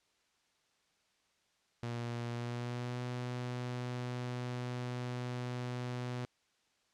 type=tone with pitch glide; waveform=sawtooth; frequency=118.9 to 123.66 Hz; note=A#2 to B2; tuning=+35 to +3 cents; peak=-33 dBFS; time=1.83-6.25 s; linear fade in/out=0 ms; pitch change=+68 cents; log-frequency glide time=2.31-3 s; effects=white hiss -74 dBFS RMS until 6.93 s + low-pass 6000 Hz 12 dB/octave